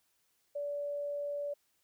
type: tone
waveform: sine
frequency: 577 Hz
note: D5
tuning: 31 cents flat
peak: -34 dBFS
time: 0.55-1.54 s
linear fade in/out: 10 ms
effects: white hiss -75 dBFS RMS until 1.83 s